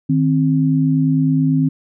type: tone pair together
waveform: sine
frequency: 155.3 / 264.4 Hz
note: D#3 / C4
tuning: -3 / +18 cents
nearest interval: major sixth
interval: 921 cents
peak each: -15 dBFS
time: 0.09-1.69 s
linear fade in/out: 10 ms
effects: none